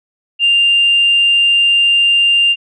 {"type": "tone", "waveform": "sine", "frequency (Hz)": 2794, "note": "F7", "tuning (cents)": 0, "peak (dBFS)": -7, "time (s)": [0.39, 2.56], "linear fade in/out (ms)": 50, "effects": ["tanh soft clip ceiling -3 dBFS"]}